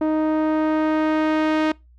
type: tone with low-pass filter sweep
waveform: sawtooth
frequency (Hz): 311.1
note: D#4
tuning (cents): 0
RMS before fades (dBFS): -20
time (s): 0.01-1.72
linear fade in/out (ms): 5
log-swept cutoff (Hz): 810 to 3000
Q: 0.75
effects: noise-tail reverb RT60 0.2 s tail -23 dB re dry + added 60 Hz sine -48 dBFS peak until 1.98 s